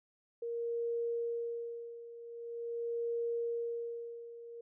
sine tone with tremolo, 468 Hz, A#4, 7 cents sharp, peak -32 dBFS, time 0.42-4.61 s, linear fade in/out 5 ms, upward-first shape sine, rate 0.44 Hz, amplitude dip 80%, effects none

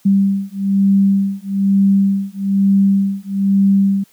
sine beating tone pair, 196 / 197.1 Hz, G3 / G3, 0 / +10 cents, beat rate 1.1 Hz, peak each -14 dBFS, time 0.05-4.04 s, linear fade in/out 10 ms, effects white hiss -53 dBFS RMS until 4.12 s + high-pass 100 Hz 12 dB/octave

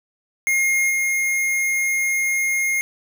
square tone with level steps, 2138 Hz, C7, 37 cents sharp, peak -17 / -19 dBFS, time 0.47-2.81 s, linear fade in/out 0 ms, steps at 0.89 s, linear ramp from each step 20 ms, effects none

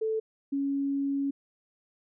sine tone pair in turn, 440 / 278 Hz, A4 / C#4, 0 / +5 cents, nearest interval minor sixth, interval 795 cents, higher first, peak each -26 dBFS, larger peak neither, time 0.01-0.2 / 0.52-1.31 s, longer second, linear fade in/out 10 ms, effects none

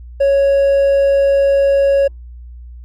triangle tone with hard clipping, 554.4 Hz, C#5, in tune, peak -10 dBFS, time 0.2-2.08 s, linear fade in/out 10 ms, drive 5 dB, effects added 60 Hz sine -31 dBFS peak until 2.84 s + Opus 48 kbps

